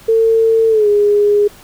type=tone with pitch glide; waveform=sine; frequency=449.8 to 412.5 Hz; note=A4 to G#4; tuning=+38 to -12 cents; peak=-8 dBFS; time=0.08-1.48 s; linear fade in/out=10 ms; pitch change=-150 cents; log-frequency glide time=0.69-0.88 s; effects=pink hiss -41 dBFS RMS until 1.63 s